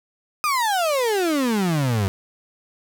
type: exponential sweep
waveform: 35% pulse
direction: down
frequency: 1255 to 92.5 Hz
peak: -17 dBFS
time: 0.44-2.08 s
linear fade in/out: 0 ms
effects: 9-bit